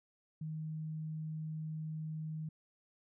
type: tone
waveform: sine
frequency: 156.6 Hz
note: D#3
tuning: 11 cents sharp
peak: -38 dBFS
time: 0.41-2.49 s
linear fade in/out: 5 ms
effects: none